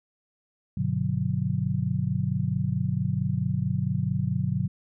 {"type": "chord", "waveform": "sine", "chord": "G major seventh", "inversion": "none", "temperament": "just", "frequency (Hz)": [98, 122.5, 147, 183.75], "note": ["G2", "B2", "D3", "F#3"], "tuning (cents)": [0, -14, 2, -12], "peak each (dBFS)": [-31, -28, -29, -29], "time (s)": [0.77, 4.68], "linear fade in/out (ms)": 5, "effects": []}